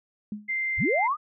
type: tone with exponential decay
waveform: sine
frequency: 209.3 Hz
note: G#3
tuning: 14 cents sharp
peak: -27 dBFS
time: 0.32-0.54 s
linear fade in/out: 2 ms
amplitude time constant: 46 ms
type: tone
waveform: sine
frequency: 2088 Hz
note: C7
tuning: 4 cents flat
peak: -25 dBFS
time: 0.48-1.08 s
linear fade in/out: 20 ms
type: linear sweep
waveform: sine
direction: up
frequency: 32.7 to 1275 Hz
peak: -22 dBFS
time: 0.77-1.17 s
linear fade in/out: 50 ms
effects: none